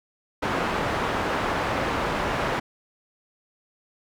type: low-pass noise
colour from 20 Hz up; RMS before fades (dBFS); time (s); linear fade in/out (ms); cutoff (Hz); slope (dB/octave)
white; -26; 0.42-2.6; 10; 1300; 12
effects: none